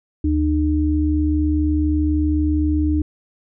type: tone pair together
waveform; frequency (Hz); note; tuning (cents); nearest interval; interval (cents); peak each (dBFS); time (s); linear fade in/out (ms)
sine; 76.3 / 304; D#2 / D#4; -33 / -40; 2 octaves; 2393; -18; 0.24-3.02; 5
effects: none